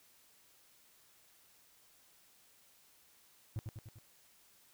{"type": "tone with echo", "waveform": "triangle", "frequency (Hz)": 108.3, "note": "A2", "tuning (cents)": -27, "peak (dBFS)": -33, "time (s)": [3.56, 3.59], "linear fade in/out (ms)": 0, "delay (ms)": 99, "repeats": 4, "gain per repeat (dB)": -4, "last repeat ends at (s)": 3.986, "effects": ["white hiss -66 dBFS RMS until 4.73 s"]}